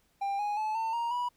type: tone with pitch steps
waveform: triangle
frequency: 795 / 828.3 / 863 / 899.1 / 936.7 / 975.9 Hz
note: G5 / G#5 / A5 / A5 / A#5 / B5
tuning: +24 / -5 / -34 / +37 / +8 / -21 cents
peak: -27 dBFS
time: 0.21-1.29 s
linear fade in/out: 10 ms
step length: 180 ms
effects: pink hiss -70 dBFS RMS until 1.36 s